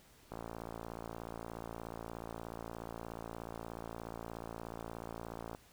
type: click train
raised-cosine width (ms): 1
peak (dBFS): -29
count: 298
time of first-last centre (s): 0.32-5.549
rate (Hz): 56.8
effects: pink hiss -63 dBFS RMS until 5.72 s